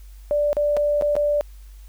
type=tone with dropouts; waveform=sine; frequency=587 Hz; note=D5; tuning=1 cent flat; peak=-17 dBFS; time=0.31-1.41 s; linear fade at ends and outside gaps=0 ms; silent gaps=0.53-0.568 / 0.767-0.771 / 1.012-1.022 / 1.154-1.165 s; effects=added 49 Hz sine -39 dBFS peak until 1.88 s + white hiss -57 dBFS RMS until 1.88 s